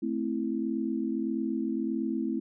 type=chord; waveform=sine; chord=A minor; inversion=none; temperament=equal; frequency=220 / 261.6 / 329.6 Hz; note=A3 / C4 / E4; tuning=0 / 0 / 0 cents; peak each=-32 dBFS; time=0.02-2.4 s; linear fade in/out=10 ms; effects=none